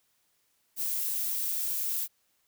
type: noise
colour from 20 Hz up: violet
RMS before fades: -31 dBFS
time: 0.76-2.08 s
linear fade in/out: 50 ms
effects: white hiss -72 dBFS RMS until 2.47 s